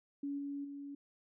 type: tone with level steps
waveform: sine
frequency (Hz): 282.6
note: C#4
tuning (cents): +34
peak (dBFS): -36 / -38 / -43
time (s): 0.23-0.95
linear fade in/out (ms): 5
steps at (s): 0.38 / 0.64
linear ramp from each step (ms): 10
effects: none